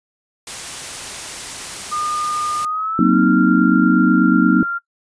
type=noise; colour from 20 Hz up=white; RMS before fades=-29 dBFS; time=0.47-2.65 s; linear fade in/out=2 ms
type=tone with pitch glide; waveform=sine; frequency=1215 to 1387.6 Hz; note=D#6 to F6; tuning=-42 to -12 cents; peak=-19 dBFS; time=1.91-4.79 s; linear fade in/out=20 ms; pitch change=+230 cents; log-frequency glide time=2.59-3.19 s
type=chord; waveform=sine; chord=C half-diminished seventh; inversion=second; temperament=equal; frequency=185 / 233.1 / 261.6 / 311.1 Hz; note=Gb3 / Bb3 / C4 / Eb4; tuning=0 / 0 / 0 / 0 cents; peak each=-16 dBFS; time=2.99-4.63 s; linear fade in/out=2 ms
effects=noise-tail reverb RT60 0.1 s tail -21 dB re dry + resampled to 22050 Hz